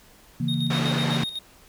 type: chord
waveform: sine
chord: A# diminished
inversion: first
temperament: equal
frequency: 138.59 / 164.81 / 233.1 Hz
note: C#3 / E3 / A#3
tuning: 0 / 0 / 0 cents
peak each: -27 / -27 / -27 dBFS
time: 0.4-1.24 s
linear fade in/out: 5 ms
type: tone with tremolo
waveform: triangle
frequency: 3716 Hz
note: A#7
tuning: 6 cents flat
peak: -26 dBFS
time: 0.48-1.39 s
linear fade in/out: 5 ms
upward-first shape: square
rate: 8 Hz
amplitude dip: 60%
type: band-pass noise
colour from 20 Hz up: pink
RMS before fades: -30 dBFS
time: 0.7-1.24 s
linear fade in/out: 5 ms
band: 280 to 3900 Hz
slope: 12 dB/octave
effects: pink hiss -53 dBFS RMS until 1.68 s